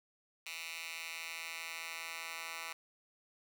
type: tone with high-pass filter sweep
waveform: 10% pulse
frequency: 164.81 Hz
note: E3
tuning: in tune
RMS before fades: -44 dBFS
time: 0.46-2.73 s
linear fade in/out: 5 ms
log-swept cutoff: 2500 to 1600 Hz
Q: 1.8
effects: none